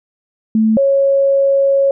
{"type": "tone pair in turn", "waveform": "sine", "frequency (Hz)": [219.8, 550.5], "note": ["A3", "C#5"], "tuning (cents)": [-2, -12], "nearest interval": "octave + major third", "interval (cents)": 1590, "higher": "second", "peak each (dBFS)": -9, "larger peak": "neither", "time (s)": [[0.55, 0.77], [0.77, 1.91]], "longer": "second", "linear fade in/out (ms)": 2, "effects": []}